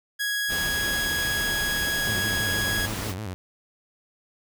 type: tone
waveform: sawtooth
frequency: 1661.2 Hz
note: G#6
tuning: in tune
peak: -21 dBFS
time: 0.19-2.87 s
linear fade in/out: 20 ms
type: noise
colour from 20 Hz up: pink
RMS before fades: -32 dBFS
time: 0.48-3.15 s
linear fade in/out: 50 ms
type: tone with vibrato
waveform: sawtooth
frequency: 100 Hz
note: G2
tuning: 35 cents sharp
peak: -27 dBFS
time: 2.07-3.34 s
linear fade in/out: 0 ms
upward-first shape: square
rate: 6.3 Hz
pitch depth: 140 cents each way
effects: none